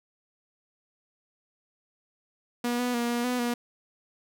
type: tone with pitch steps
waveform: sawtooth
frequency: 241 / 246.4 / 237.5 / 239 / 248.4 / 239.9 Hz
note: B3 / B3 / A#3 / A#3 / B3 / A#3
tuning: -42 / -4 / +33 / +43 / +10 / +50 cents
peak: -22 dBFS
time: 2.64-3.54 s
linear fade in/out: 5 ms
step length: 150 ms
effects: none